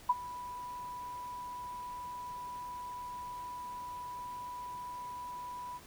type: tone with ADSR envelope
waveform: sine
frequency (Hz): 986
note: B5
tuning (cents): -3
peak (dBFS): -21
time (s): 0.09-5.8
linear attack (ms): 9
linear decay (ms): 33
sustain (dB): -19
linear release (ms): 41
effects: pink hiss -55 dBFS RMS until 5.86 s